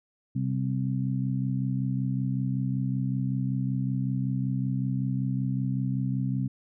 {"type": "harmonic tone", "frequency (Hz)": 65.3, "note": "C2", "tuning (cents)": -3, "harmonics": [2, 3, 4], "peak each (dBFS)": [-27, -31, -33], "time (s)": [0.35, 6.48], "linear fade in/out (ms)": 10, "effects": []}